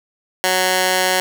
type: tone with high-pass filter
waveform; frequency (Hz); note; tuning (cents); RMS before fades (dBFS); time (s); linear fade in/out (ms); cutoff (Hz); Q
15% pulse; 185; F#3; 0; -17; 0.44-1.2; 0; 700; 0.5
effects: none